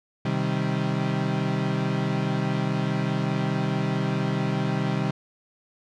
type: chord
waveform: 35% pulse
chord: C minor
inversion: none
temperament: equal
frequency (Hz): 130.81 / 155.56 / 196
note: C3 / Eb3 / G3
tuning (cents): 0 / 0 / 0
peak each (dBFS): -26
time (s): 0.25-5.11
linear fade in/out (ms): 5
effects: low-pass 4000 Hz 12 dB/octave